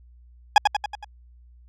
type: tone with echo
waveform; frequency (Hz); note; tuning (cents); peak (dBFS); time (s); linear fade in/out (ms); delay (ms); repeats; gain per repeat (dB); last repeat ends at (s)
40% pulse; 832; G#5; +3; -8; 0.56-0.58; 2; 93; 5; -5; 1.045
effects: added 60 Hz sine -48 dBFS peak until 1.68 s + low-pass 5000 Hz 12 dB/octave